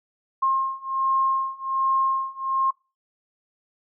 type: beating tone pair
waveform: sine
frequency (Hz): 1067 / 1068.3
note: C6 / C6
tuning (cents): +34 / +36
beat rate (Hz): 1.3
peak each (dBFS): -24 / -23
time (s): 0.42-2.71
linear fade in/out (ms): 10
effects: noise-tail reverb RT60 0.3 s tail -25 dB re dry